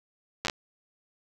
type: slowing click train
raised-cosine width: 0.2 ms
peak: -11 dBFS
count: 5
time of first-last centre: 0.45-0.498 s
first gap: 9 ms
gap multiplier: 1.2
effects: none